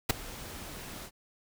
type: noise with ADSR envelope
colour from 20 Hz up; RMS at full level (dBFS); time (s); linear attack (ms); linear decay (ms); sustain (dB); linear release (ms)
pink; -22; 0.09-1.11; 12; 10; -21; 63
effects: none